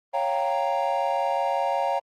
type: chord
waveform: triangle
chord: G half-diminished seventh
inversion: second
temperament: equal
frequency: 554.4 / 698.5 / 784 / 932.3 Hz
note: Db5 / F5 / G5 / Bb5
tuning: 0 / 0 / 0 / 0 cents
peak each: -26 dBFS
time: 0.13-2 s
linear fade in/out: 20 ms
effects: Opus 24 kbps